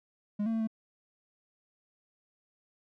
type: tone with pitch steps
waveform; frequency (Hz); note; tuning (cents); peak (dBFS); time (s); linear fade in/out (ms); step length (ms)
triangle; 207 / 226 / 224.1 / 221.2; G#3 / A3 / A3 / A3; -5 / +47 / +32 / +9; -26; 0.39-0.674; 10; 71
effects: none